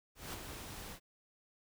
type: noise with ADSR envelope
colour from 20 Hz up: pink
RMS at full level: -42 dBFS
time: 0.15-1 s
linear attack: 180 ms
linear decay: 23 ms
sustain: -5 dB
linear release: 73 ms
effects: none